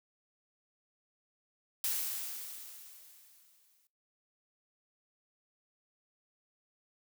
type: noise with exponential decay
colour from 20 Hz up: blue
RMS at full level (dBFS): -32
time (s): 1.84-3.87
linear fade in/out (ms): 1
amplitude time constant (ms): 440
effects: noise-tail reverb RT60 0.3 s tail -22 dB re dry